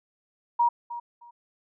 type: tone with echo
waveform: sine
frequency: 949 Hz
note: A#5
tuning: 31 cents sharp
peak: -18 dBFS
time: 0.59-0.69 s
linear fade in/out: 10 ms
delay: 310 ms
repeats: 2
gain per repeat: -14 dB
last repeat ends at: 1.31 s
effects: none